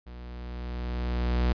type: tone with level ramp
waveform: 45% pulse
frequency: 60.6 Hz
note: B1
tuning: 32 cents flat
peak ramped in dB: -41 to -21 dBFS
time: 0.06-1.53 s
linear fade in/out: 10 ms
effects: resampled to 11025 Hz